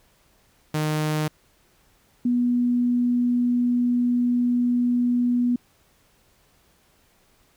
sawtooth / sine tone pair in turn, 153.5 / 243.7 Hz, D#3 / B3, -23 / -23 cents, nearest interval minor sixth, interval 800 cents, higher second, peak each -18 dBFS, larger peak neither, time 0.74-1.28 / 2.25-5.56 s, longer second, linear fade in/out 5 ms, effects pink hiss -61 dBFS RMS until 7.56 s

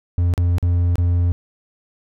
triangle tone with dropouts, 87.31 Hz, F2, in tune, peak -12 dBFS, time 0.18-1.32 s, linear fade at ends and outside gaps 0 ms, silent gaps 0.338-0.378 / 0.583-0.627 / 0.956-0.982 s, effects none

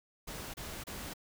pink noise bursts, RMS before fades -43 dBFS, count 3, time 0.27-1.138 s, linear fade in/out 10 ms, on 270 ms, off 29 ms, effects none

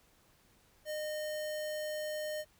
sine tone with sample-and-hold, 610 Hz, D#5, 34 cents flat, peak -35 dBFS, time 0.85-2.45 s, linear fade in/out 50 ms, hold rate 2450 Hz, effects pink hiss -67 dBFS RMS until 2.59 s

